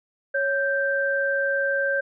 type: tone pair together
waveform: sine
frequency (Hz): 554.4 / 1568.1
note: C#5 / G6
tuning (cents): 0 / 0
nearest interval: octave + tritone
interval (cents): 1800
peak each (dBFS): -24 / -23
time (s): 0.34-2.01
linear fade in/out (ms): 10
effects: none